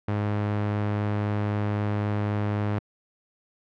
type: tone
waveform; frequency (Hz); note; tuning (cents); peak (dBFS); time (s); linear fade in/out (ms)
sawtooth; 103.83; G#2; 0; -20; 0.08-2.79; 5
effects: low-pass 2000 Hz 12 dB/octave